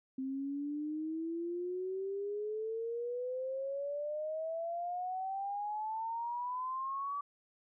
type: exponential sweep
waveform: sine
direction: up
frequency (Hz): 261.6 to 1152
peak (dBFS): -35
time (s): 0.18-7.21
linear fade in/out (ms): 5
effects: none